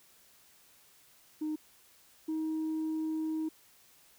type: tone pair in turn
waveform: sine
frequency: 308 / 315.6 Hz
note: D#4 / D#4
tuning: -17 / +25 cents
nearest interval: unison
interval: 42 cents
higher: second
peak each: -30 / -29 dBFS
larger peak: second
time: 1.41-1.56 / 2.28-3.49 s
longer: second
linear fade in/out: 10 ms
effects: tanh soft clip ceiling -29 dBFS + white hiss -62 dBFS RMS until 4.18 s